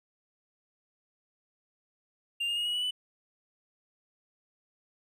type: tone with pitch steps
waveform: triangle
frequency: 2794 / 2831 / 2869 / 2908 / 2946 / 2986 Hz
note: F7 / F7 / F7 / F#7 / F#7 / F#7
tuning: 0 / +23 / +46 / -31 / -8 / +15 cents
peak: -27 dBFS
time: 2.4-2.91 s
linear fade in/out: 10 ms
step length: 85 ms
effects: none